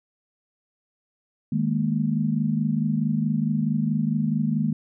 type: chord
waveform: sine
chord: D# suspended fourth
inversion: none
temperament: equal with one note detuned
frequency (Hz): 155.56 / 207.7 / 232.3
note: D#3 / G#3 / A#3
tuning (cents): 0 / 0 / -6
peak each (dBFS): -25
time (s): 1.52-4.73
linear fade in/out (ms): 5
effects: none